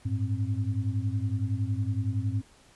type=tone cluster; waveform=sine; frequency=98.9 / 109.7 / 264.3 Hz; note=G2 / A2 / C4; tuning=+16 / -5 / +18 cents; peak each=-29 / -29 / -36 dBFS; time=0.05-2.42 s; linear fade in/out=10 ms; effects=pink hiss -58 dBFS RMS until 2.75 s + resampled to 24000 Hz